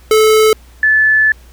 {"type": "tone pair in turn", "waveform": ["square", "sine"], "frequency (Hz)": [434.5, 1738], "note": ["A4", "A6"], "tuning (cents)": [-22, -22], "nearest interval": "2 octaves", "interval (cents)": 2400, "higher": "second", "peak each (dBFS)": -7, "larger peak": "neither", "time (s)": [[0.11, 0.53], [0.83, 1.32]], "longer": "second", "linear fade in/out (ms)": 2, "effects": ["added 60 Hz sine -38 dBFS peak until 1.52 s", "pink hiss -47 dBFS RMS until 1.52 s"]}